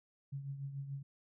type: tone with tremolo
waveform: sine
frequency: 138.59 Hz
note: C#3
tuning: in tune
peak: -37 dBFS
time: 0.32-1.03 s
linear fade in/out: 10 ms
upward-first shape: triangle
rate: 6.9 Hz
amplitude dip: 65%
effects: none